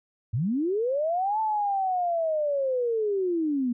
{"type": "linear two-way sweep", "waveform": "sine", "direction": "up then down", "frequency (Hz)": [97, 885, 233.5], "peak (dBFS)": -23, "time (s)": [0.33, 3.73], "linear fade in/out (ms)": 10, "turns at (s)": 1.4, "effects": []}